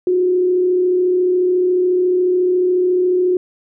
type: tone with frequency modulation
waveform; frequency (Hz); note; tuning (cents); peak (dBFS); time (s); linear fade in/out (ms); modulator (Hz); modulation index
sine; 363.2; F#4; -32; -12; 0.07-3.37; 2; 34.1; 0.28
effects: none